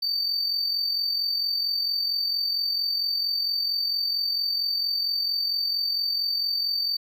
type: tone with amplitude modulation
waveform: triangle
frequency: 4592 Hz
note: D8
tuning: 40 cents flat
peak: -20 dBFS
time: 0.02-6.97 s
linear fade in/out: 10 ms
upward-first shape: sine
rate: 44.4 Hz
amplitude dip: 50%
effects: none